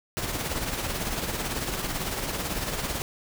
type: noise with tremolo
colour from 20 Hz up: pink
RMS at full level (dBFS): -28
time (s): 0.17-3.02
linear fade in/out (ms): 0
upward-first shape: triangle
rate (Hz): 18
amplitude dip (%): 55
effects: none